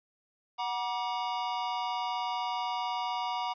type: chord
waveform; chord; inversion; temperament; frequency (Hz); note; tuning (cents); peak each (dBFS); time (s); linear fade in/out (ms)
square; Gb augmented; none; equal with one note detuned; 740 / 955.8 / 1174.7; Gb5 / Bb5 / D6; 0 / +43 / 0; -36 / -34 / -40; 0.58-3.54; 20
effects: resampled to 11025 Hz + 11-bit